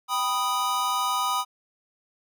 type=chord; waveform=square; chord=G augmented; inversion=none; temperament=equal; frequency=784 / 987.8 / 1244.5 Hz; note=G5 / B5 / D#6; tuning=0 / 0 / 0 cents; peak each=-33 / -28 / -27 dBFS; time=0.08-1.45 s; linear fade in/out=50 ms; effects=none